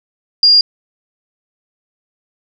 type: tone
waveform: sine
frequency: 4817 Hz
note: D8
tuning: 43 cents sharp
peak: -5 dBFS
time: 0.43-0.61 s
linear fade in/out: 2 ms
effects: none